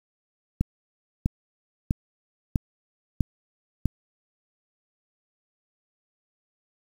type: click train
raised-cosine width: 5 ms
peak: -9 dBFS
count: 6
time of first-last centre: 0.61-3.857 s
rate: 1.54 Hz
effects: 7-bit